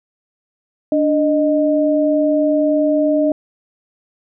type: tone pair together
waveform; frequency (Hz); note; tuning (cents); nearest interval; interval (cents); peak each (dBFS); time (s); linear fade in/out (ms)
sine; 293.7 / 617; D4 / D#5; 0 / -15; octave + minor second; 1285; -15; 0.92-3.32; 2
effects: none